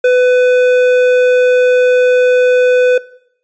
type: tone with hard clipping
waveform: sine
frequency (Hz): 500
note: B4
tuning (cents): +21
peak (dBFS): -8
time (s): 0.04-2.98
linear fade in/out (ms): 5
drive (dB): 10
effects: noise-tail reverb RT60 0.7 s tail -20 dB re dry + resampled to 16000 Hz